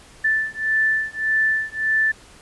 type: beating tone pair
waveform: sine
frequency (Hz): 1760 / 1761.7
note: A6 / A6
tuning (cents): 0 / +2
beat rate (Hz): 1.7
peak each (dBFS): -21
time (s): 0.24-2.12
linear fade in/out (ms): 10
effects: pink hiss -47 dBFS RMS until 2.41 s + resampled to 24000 Hz